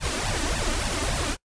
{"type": "noise with flanger", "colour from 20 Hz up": "pink", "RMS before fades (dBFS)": -26, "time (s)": [0, 1.37], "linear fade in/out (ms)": 50, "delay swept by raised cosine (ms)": [1.1, 3.4], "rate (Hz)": 3.5, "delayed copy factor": 1, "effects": ["noise-tail reverb RT60 0.1 s tail -24 dB re dry", "resampled to 22050 Hz"]}